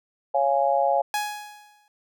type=chord; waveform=sine; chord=Db major; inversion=none; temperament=just; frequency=554.4 / 693 / 831.5 Hz; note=Db5 / F5 / Ab5; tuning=0 / -14 / +2 cents; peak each=-23 dBFS; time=0.34-1.02 s; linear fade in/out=10 ms
type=tone with exponential decay; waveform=sawtooth; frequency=835 Hz; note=G#5; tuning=9 cents sharp; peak=-18 dBFS; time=1.14-1.88 s; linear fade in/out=1 ms; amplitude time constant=160 ms
effects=none